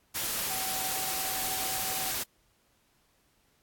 sine tone in noise, 760 Hz, F#5, 46 cents sharp, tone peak -39 dBFS, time 0.49-2.12 s, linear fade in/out 20 ms, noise white, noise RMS -32 dBFS, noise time 0.14-2.24 s, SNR -10 dB, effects pink hiss -69 dBFS RMS until 3.62 s + AAC 64 kbps

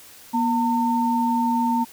sine tone pair together, 240 / 906.1 Hz, B3 / A#5, -49 / -49 cents, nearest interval octave + major seventh, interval 2300 cents, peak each -21 dBFS, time 0.33-1.85 s, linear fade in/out 20 ms, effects white hiss -46 dBFS RMS until 1.92 s

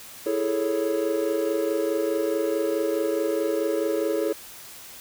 triangle chord, A major seventh, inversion second, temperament equal, 329.6 / 415.3 / 440 / 554.4 Hz, E4 / G#4 / A4 / C#5, 0 / 0 / 0 / 0 cents, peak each -26 dBFS, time 0.26-4.33 s, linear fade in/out 5 ms, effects white hiss -43 dBFS RMS until 5 s

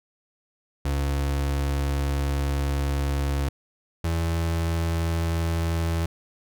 35% pulse tone pair in turn, 70 / 82.96 Hz, C#2 / E2, +18 / +12 cents, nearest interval minor third, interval 294 cents, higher second, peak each -21 dBFS, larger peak neither, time 0.85-3.49 / 4.04-6.06 s, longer first, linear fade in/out 5 ms, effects none

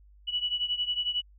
sine beating tone pair, 2943 / 2954 Hz, F#7 / F#7, -10 / -3 cents, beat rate 11 Hz, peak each -29 / -32 dBFS, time 0.27-1.22 s, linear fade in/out 20 ms, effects added 50 Hz sine -53 dBFS peak until 1.38 s

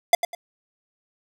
square tone with echo, 692 Hz, F5, 16 cents flat, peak -11 dBFS, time 0.13-0.15 s, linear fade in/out 2 ms, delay 100 ms, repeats 2, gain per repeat -11 dB, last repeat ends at 0.35 s, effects none

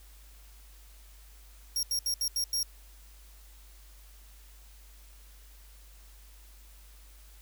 sawtooth tone bursts at uneven times, 5588 Hz, F8, in tune, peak -25 dBFS, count 6, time 1.76-1.83 / 1.91-1.99 / 2.06-2.14 / 2.21-2.28 / 2.36-2.44 / 2.53-2.63 s, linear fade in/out 2 ms, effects added 50 Hz sine -51 dBFS peak until 7.41 s + white hiss -59 dBFS RMS until 7.41 s

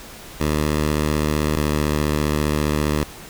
10% pulse tone pair in turn, 75.7 / 74.96 Hz, D#2 / D2, -47 / +36 cents, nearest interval unison, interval 17 cents, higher first, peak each -10 / -10 dBFS, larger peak neither, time 0.4-1.56 / 1.56-3.04 s, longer second, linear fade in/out 5 ms, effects pink hiss -39 dBFS RMS until 3.29 s

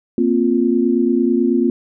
sine chord, Bb suspended second, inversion none, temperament just, 233.1 / 262.2 / 349.6 Hz, Bb3 / C4 / F4, 0 / +4 / +2 cents, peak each -17 dBFS, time 0.18-1.7 s, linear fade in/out 2 ms, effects none

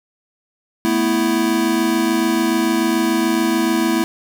square chord, A suspended second, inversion none, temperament equal, 220 / 246.9 / 329.6 Hz, A3 / B3 / E4, 0 / 0 / 0 cents, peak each -22 / -22 / -18 dBFS, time 0.85-4.04 s, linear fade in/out 0 ms, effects none

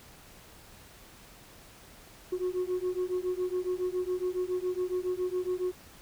sine beating tone pair, 360.9 / 368.1 Hz, F#4 / F#4, -43 / -9 cents, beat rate 7.2 Hz, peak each -30 dBFS, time 2.32-5.72 s, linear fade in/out 10 ms, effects tanh soft clip ceiling -25 dBFS + pink hiss -53 dBFS RMS until 6.01 s

